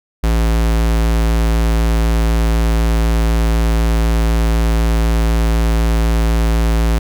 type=tone; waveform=square; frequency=56 Hz; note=A1; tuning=31 cents sharp; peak=-12 dBFS; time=0.23-6.99 s; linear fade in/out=10 ms; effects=none